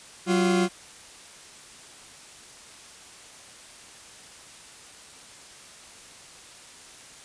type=tone pair together; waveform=40% pulse; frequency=187.67 / 350 Hz; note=F#3 / F4; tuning=+25 / +4 cents; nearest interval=major seventh; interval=1079 cents; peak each=-22 dBFS; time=0.26-0.69 s; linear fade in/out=50 ms; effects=white hiss -47 dBFS RMS until 7.24 s + resampled to 22050 Hz